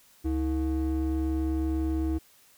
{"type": "ring-modulated tone", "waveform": "triangle", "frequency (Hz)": 196, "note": "G3", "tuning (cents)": 0, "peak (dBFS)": -20, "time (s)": [0.24, 2.19], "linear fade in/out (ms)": 20, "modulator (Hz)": 125, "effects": ["white hiss -59 dBFS RMS until 2.57 s"]}